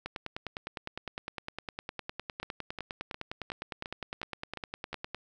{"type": "two click trains", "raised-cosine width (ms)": 0.3, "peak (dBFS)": [-22, -20], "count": [8, 51], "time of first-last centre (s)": [[2.43, 4.93], [0.06, 5.146]], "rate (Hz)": [2.8, 9.83], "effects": []}